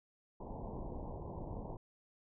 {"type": "low-pass noise", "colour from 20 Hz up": "pink", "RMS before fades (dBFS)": -44, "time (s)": [0.4, 1.77], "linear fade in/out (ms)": 5, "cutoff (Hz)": 1000, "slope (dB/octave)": 96, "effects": []}